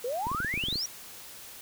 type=exponential sweep; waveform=sine; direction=up; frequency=458.9 to 5920 Hz; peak=-29 dBFS; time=0.04-0.86 s; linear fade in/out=5 ms
type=clicks; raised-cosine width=3 ms; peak=-24 dBFS; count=11; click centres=0.269 / 0.316 / 0.348 / 0.403 / 0.447 / 0.54 / 0.576 / 0.638 / 0.685 / 0.727 / 0.757 s
effects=white hiss -46 dBFS RMS until 1.61 s